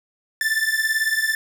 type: beating tone pair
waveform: 45% pulse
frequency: 1757 / 1775 Hz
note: A6 / A6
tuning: -3 / +15 cents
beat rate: 18 Hz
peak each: -22 dBFS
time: 0.41-1.35 s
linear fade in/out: 2 ms
effects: none